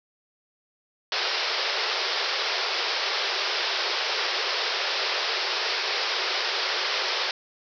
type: band-pass noise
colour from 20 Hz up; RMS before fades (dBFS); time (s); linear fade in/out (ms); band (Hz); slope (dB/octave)
white; -27; 1.12-7.31; 2; 360 to 5400; 96
effects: none